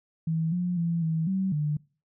sine tone with pitch steps, 161.8 / 178 / 168.4 / 161.1 / 190.7 / 149.5 Hz, E3 / F3 / E3 / E3 / G3 / D3, -32 / +33 / +37 / -39 / -47 / +31 cents, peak -24 dBFS, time 0.27-1.77 s, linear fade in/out 5 ms, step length 250 ms, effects noise-tail reverb RT60 0.4 s tail -24 dB re dry

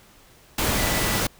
sine tone in noise, 1975.5 Hz, B6, in tune, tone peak -32 dBFS, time 0.78-1.2 s, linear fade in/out 5 ms, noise pink, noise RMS -23 dBFS, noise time 0.58-1.27 s, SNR -12 dB, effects pink hiss -53 dBFS RMS until 1.39 s

